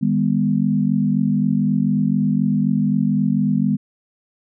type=chord; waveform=sine; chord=G# minor; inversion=second; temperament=equal with one note detuned; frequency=155.56 / 202.9 / 246.9 Hz; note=D#3 / G#3 / B3; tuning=0 / -40 / 0 cents; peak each=-21 / -18 / -20 dBFS; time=0.01-3.77 s; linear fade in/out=20 ms; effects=none